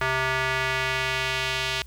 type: tone with band-pass filter sweep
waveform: square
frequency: 130.81 Hz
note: C3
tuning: in tune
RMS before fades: -26 dBFS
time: 0.01-1.82 s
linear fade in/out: 2 ms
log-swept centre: 1600 to 3200 Hz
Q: 1.4
effects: added 60 Hz sine -41 dBFS peak until 1.86 s + white hiss -56 dBFS RMS until 1.86 s